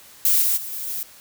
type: noise with level steps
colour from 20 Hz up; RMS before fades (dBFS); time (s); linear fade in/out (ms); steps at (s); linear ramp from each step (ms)
violet; -17 / -20 / -32 / -30 / -28; 0.25-1.03; 2; 0.41 / 0.56 / 0.71 / 0.86; 20
effects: white hiss -47 dBFS RMS until 1.2 s